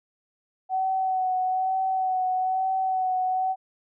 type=tone with vibrato; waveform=sine; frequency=751 Hz; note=F#5; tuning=26 cents sharp; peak=-22 dBFS; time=0.69-3.56 s; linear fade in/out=50 ms; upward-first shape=sine; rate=1.1 Hz; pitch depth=23 cents each way; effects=none

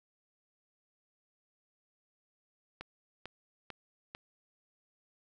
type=click train; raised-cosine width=0.3 ms; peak=-26 dBFS; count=4; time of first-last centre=2.81-4.149 s; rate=2.24 Hz; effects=none

